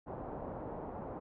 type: low-pass noise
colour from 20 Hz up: white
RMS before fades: -43 dBFS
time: 0.06-1.2 s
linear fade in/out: 20 ms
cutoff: 840 Hz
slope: 24 dB/octave
effects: none